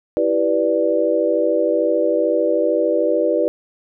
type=chord; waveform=sine; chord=E minor seventh; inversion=none; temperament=equal; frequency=329.6 / 392 / 493.9 / 587.3 Hz; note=E4 / G4 / B4 / D5; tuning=0 / 0 / 0 / 0 cents; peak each=-21 / -23 / -19 / -19 dBFS; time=0.17-3.48 s; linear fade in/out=0 ms; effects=none